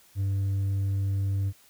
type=tone with hard clipping; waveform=triangle; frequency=98 Hz; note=G2; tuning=in tune; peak=-23 dBFS; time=0.15-1.53 s; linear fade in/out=50 ms; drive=1 dB; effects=white hiss -58 dBFS RMS until 1.69 s